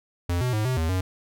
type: tone with pitch steps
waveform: square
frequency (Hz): 87.3 / 125.5 / 107.3 / 128.4 / 80.7 / 92.6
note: F2 / B2 / A2 / C3 / E2 / F#2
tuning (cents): 0 / +28 / -43 / -32 / -36 / +2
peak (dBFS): -23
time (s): 0.29-1.01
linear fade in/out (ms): 5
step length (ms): 120
effects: none